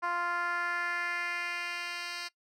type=tone with band-pass filter sweep; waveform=10% pulse; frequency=348.5 Hz; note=F4; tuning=4 cents flat; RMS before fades=-34 dBFS; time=0.02-2.29 s; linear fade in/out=20 ms; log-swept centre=1100 to 3800 Hz; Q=2.1; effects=noise-tail reverb RT60 0.1 s tail -21 dB re dry